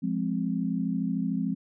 sine chord, F minor, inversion none, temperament equal, 174.61 / 207.7 / 261.6 Hz, F3 / Ab3 / C4, 0 / 0 / 0 cents, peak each -30 dBFS, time 0.02-1.55 s, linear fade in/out 20 ms, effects none

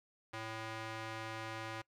square tone with band-pass filter, 111.3 Hz, A2, 20 cents sharp, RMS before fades -44 dBFS, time 0.33-1.82 s, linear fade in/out 10 ms, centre 1700 Hz, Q 0.61, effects noise-tail reverb RT60 0.1 s tail -22 dB re dry

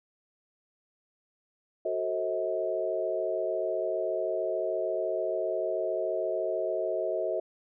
sine chord, F# diminished seventh, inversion none, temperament just, 370 / 444 / 532.8 / 639.4 Hz, F#4 / A4 / C5 / Eb5, 0 / +16 / +31 / +47 cents, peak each -34 / -35 / -35 / -30 dBFS, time 1.85-7.4 s, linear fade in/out 5 ms, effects none

